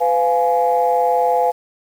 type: chord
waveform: sine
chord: F diminished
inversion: second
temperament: just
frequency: 502.9 / 698.5 / 838.1 Hz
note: Cb5 / F5 / Ab5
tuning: +31 / 0 / +16 cents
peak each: -17 dBFS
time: 0-1.52 s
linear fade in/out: 20 ms
effects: tanh soft clip ceiling -5 dBFS + 7-bit